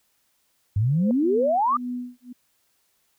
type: exponential sweep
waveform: sine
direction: up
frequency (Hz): 95.5 to 1244.5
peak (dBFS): -18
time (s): 0.76-1.77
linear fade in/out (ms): 5
type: tone with exponential growth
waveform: sine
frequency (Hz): 518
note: C5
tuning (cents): -17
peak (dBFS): -23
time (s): 0.89-1.11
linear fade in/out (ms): 1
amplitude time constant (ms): 46
type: tone with tremolo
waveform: sine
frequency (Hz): 246.9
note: B3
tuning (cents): 0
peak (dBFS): -26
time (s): 1.22-2.33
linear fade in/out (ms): 10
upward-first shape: sine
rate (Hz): 1.8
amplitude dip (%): 100
effects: white hiss -68 dBFS RMS until 3.18 s